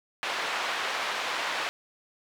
pink band-pass noise, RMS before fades -31 dBFS, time 0.23-1.69 s, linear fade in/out 0 ms, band 850 to 3400 Hz, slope 12 dB/octave, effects none

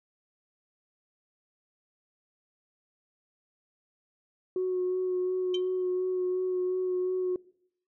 sine tone with vibrato, 367.2 Hz, F#4, 13 cents flat, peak -25 dBFS, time 4.56-7.36 s, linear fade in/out 2 ms, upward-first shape sine, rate 2.8 Hz, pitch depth 16 cents each way
sine tone with exponential decay, 3099 Hz, G7, 21 cents flat, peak -26 dBFS, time 5.54-5.62 s, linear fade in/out 5 ms, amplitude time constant 17 ms
effects noise-tail reverb RT60 0.7 s tail -23 dB re dry + tanh soft clip ceiling -22 dBFS

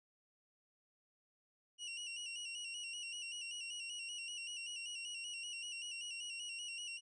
sawtooth tone with vibrato, 2825 Hz, F7, 19 cents sharp, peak -40 dBFS, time 1.78-7.01 s, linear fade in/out 50 ms, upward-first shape square, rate 5.2 Hz, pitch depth 50 cents each way, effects resampled to 22050 Hz

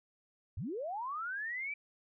sine linear sweep, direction up, 65.41 to 2349 Hz, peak -36 dBFS, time 0.57-1.74 s, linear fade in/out 5 ms, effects none

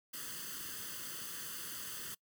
white noise with comb filter, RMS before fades -44 dBFS, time 0.13-2.15 s, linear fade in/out 10 ms, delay 0.64 ms, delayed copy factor +0.8, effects noise-tail reverb RT60 0.1 s tail -24 dB re dry + high-pass 100 Hz 12 dB/octave

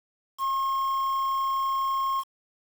triangle tone with quantisation, 1076 Hz, C6, 48 cents sharp, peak -22 dBFS, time 0.38-2.24 s, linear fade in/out 50 ms, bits 7, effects none

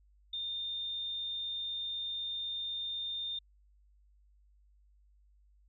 sine tone, 3624 Hz, A#7, 50 cents flat, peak -35 dBFS, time 0.33-3.39 s, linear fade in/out 5 ms, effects added 50 Hz sine -62 dBFS peak until 5.68 s

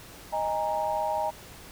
sine chord, D# suspended fourth, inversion none, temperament equal with one note detuned, 622.3 / 818.2 / 932.3 Hz, D#5 / G#5 / A#5, 0 / -26 / 0 cents, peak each -30 dBFS, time 0.32-1.31 s, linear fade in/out 20 ms, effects pink hiss -47 dBFS RMS until 1.71 s

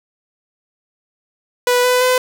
sawtooth tone with pitch steps, 492.6 / 499.5 / 506.4 Hz, B4 / B4 / B4, -5 / +20 / +43 cents, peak -8 dBFS, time 1.67-2.18 s, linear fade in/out 2 ms, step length 170 ms, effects none

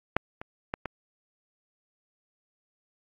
clicks, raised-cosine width 0.5 ms, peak -7 / -23 / -14 / -17 dBFS, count 4, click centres 0.166 / 0.415 / 0.739 / 0.857 s, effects AAC 48 kbps

